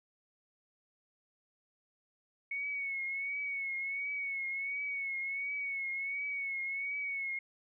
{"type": "tone with vibrato", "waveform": "sine", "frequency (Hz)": 2213, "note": "C#7", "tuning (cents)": -3, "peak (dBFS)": -34, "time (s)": [2.51, 7.39], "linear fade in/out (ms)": 5, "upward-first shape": "triangle", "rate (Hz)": 1.4, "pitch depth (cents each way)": 59, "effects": []}